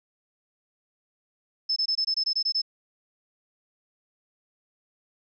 sine tone bursts, 5240 Hz, E8, 11 cents flat, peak -22 dBFS, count 10, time 1.69-2.618 s, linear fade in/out 10 ms, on 73 ms, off 22 ms, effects none

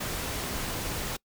pink noise, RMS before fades -33 dBFS, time 0-1.17 s, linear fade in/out 10 ms, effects noise-tail reverb RT60 0.1 s tail -24 dB re dry

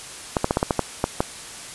clicks, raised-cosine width 1 ms, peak -4 dBFS, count 9, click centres 0.368 / 0.444 / 0.509 / 0.571 / 0.629 / 0.708 / 0.793 / 1.041 / 1.205 s, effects white hiss -37 dBFS RMS until 1.74 s + resampled to 24000 Hz

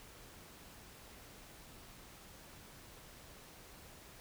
silence, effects pink hiss -56 dBFS RMS until 4.2 s

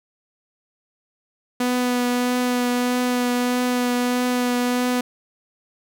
sawtooth tone with vibrato, 246.9 Hz, B3, in tune, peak -15 dBFS, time 1.6-5.01 s, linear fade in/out 5 ms, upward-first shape triangle, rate 1.6 Hz, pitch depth 15 cents each way, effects none

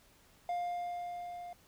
triangle tone with level ramp, 704 Hz, F5, 14 cents sharp, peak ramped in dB -30 to -41 dBFS, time 0.49-1.53 s, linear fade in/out 2 ms, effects pink hiss -64 dBFS RMS until 1.67 s

